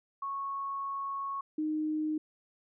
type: tone pair in turn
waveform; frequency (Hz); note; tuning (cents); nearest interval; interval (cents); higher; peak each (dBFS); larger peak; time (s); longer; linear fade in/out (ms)
sine; 1103 / 308.4; C#6 / D#4; -9 / -15; octave + minor seventh; 2206; first; -33 / -29; second; 0.22-1.41 / 1.58-2.18; first; 5
effects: none